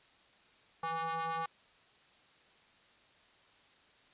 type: ring-modulated tone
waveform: square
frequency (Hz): 164.9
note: E3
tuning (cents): +1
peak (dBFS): -32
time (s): 0.83-1.46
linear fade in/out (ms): 5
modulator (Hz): 985
effects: white hiss -64 dBFS RMS until 4.13 s + resampled to 8000 Hz

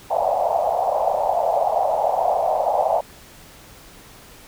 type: band-pass noise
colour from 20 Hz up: pink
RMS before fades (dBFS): -20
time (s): 0.1-3.01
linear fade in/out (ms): 10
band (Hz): 610 to 810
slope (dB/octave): 48
effects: pink hiss -45 dBFS RMS until 4.47 s

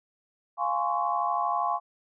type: chord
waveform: sine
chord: Db major seventh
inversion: first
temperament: equal with one note detuned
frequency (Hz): 698.5 / 830.6 / 1046.5 / 1119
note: F5 / Ab5 / C6 / Db6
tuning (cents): 0 / 0 / 0 / +16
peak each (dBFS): -30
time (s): 0.57-1.8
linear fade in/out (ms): 50
effects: none

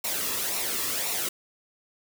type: noise with flanger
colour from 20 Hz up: white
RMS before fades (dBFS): -29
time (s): 0.04-1.29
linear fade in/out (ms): 5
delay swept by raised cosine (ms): 0.62 to 1.36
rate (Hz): 1.9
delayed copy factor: -0.6
effects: none

